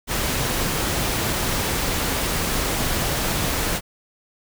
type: noise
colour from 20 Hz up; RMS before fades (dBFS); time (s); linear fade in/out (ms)
pink; -23; 0.07-3.81; 50
effects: none